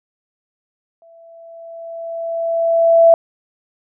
sine tone with exponential growth, 666 Hz, E5, 18 cents sharp, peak -4 dBFS, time 1.02-3.14 s, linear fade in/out 1 ms, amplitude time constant 460 ms, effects none

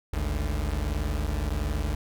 40% pulse tone pair together, 51.92 / 73.42 Hz, G#1 / D2, 0 / 0 cents, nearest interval tritone, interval 600 cents, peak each -28 dBFS, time 0.13-1.95 s, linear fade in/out 5 ms, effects none

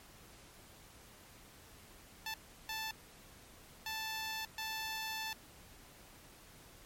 10% pulse tone bursts at uneven times, 880 Hz, A5, in tune, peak -30 dBFS, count 4, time 2.26-2.34 / 2.69-2.91 / 3.86-4.45 / 4.58-5.33 s, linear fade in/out 2 ms, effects pink hiss -58 dBFS RMS until 6.85 s + MP3 64 kbps

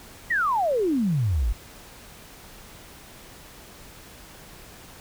sine exponential sweep, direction down, 1985 to 47.42 Hz, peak -20 dBFS, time 0.3-1.53 s, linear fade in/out 10 ms, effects pink hiss -46 dBFS RMS until 5 s

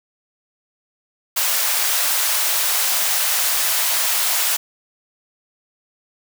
white high-pass noise, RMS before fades -19 dBFS, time 1.36-4.57 s, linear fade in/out 10 ms, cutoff 600 Hz, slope 24 dB/octave, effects none

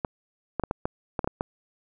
clicks, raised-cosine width 1 ms, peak -12 dBFS, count 9, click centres 0.048 / 0.597 / 0.637 / 0.711 / 0.855 / 1.192 / 1.244 / 1.275 / 1.409 s, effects none

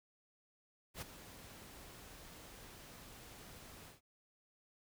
pink noise with ADSR envelope, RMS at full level -43 dBFS, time 0.94-4.01 s, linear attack 77 ms, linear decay 14 ms, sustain -12 dB, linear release 140 ms, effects none

